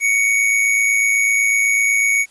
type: tone with amplitude modulation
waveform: square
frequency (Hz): 2233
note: C#7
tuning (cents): +12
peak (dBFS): -12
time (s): 0-2.26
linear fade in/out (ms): 50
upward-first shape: sine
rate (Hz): 108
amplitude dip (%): 45
effects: white hiss -51 dBFS RMS until 2.3 s + resampled to 24000 Hz